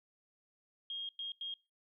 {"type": "tone bursts at uneven times", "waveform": "sine", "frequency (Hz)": 3244, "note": "G#7", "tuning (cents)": -41, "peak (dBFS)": -38, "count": 3, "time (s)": [[0.9, 1.09], [1.19, 1.32], [1.41, 1.54]], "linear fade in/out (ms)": 2, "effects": ["noise-tail reverb RT60 0.3 s tail -26 dB re dry"]}